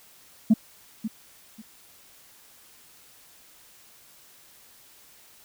sine tone with echo, 220 Hz, A3, in tune, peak -11 dBFS, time 0.5-0.54 s, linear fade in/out 10 ms, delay 540 ms, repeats 2, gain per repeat -14 dB, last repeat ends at 1.62 s, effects tanh soft clip ceiling -11 dBFS + white hiss -54 dBFS RMS until 5.44 s

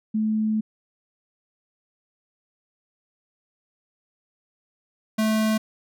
sine / square tone pair in turn, 216.8 / 217.9 Hz, A3 / A3, -25 / -17 cents, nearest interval unison, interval 8 cents, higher second, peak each -20 dBFS, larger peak neither, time 0.14-0.61 / 5.18-5.58 s, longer first, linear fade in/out 10 ms, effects none

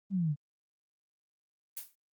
sine exponential sweep, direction down, 202.2 to 139.5 Hz, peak -27 dBFS, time 0.1-0.36 s, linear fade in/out 50 ms
blue noise with exponential decay, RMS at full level -36 dBFS, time 1.77-1.95 s, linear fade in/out 0 ms, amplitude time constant 39 ms
effects Opus 24 kbps

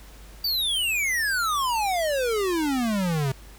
square exponential sweep, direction down, 4699 to 129.9 Hz, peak -23 dBFS, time 0.44-3.32 s, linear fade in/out 5 ms, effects added 50 Hz sine -44 dBFS peak until 3.58 s + pink hiss -50 dBFS RMS until 3.58 s

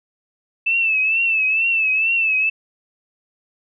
sine tone with vibrato, 2637 Hz, E7, in tune, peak -15 dBFS, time 0.66-2.5 s, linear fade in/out 10 ms, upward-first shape triangle, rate 2.2 Hz, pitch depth 80 cents each way, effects none

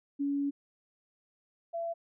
sine tone pair in turn, 282.4 / 673 Hz, C#4 / E5, +32 / +36 cents, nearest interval octave + minor third, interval 1504 cents, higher second, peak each -28 / -32 dBFS, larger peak first, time 0.19-0.51 / 1.73-1.94 s, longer first, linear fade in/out 20 ms, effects none

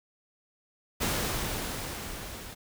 pink noise with level ramp, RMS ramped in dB -28 to -43 dBFS, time 1-2.55 s, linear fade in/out 20 ms, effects none

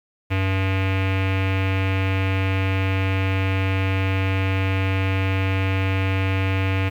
square tone with low-pass filter, 95.6 Hz, G2, 43 cents flat, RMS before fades -21 dBFS, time 0.3-6.9 s, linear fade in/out 20 ms, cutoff 2500 Hz, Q 4.2, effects 8-bit

